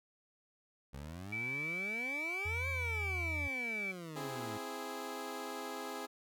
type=exponential two-way sweep; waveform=20% pulse; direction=up then down; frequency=65.5 to 550 to 104.4 Hz; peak=-39 dBFS; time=0.93-4.58 s; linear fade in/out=10 ms; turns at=2.69 s
type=tone; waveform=sine; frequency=2312 Hz; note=D7; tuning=28 cents flat; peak=-36 dBFS; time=1.32-3.92 s; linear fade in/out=10 ms
type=tone with pitch glide; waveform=sine; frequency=84.4 to 82.81 Hz; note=E2 to E2; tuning=+41 to +8 cents; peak=-38 dBFS; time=2.45-3.48 s; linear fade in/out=10 ms; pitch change=-33 cents; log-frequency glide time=2.72-2.93 s
type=chord; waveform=15% pulse; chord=C augmented; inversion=none; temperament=equal; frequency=261.6 / 329.6 / 415.3 Hz; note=C4 / E4 / G#4; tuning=0 / 0 / 0 cents; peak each=-39 / -41 / -37 dBFS; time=4.15-6.07 s; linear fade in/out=20 ms
effects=none